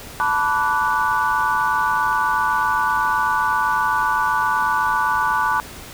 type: chord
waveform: sine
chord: B minor seventh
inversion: third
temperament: equal with one note detuned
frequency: 880 / 987.8 / 1155.8 / 1480 Hz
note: A5 / B5 / D6 / F#6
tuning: 0 / 0 / -28 / 0 cents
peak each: -22 dBFS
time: 0.2-5.6 s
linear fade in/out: 0 ms
effects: pink hiss -37 dBFS RMS until 5.93 s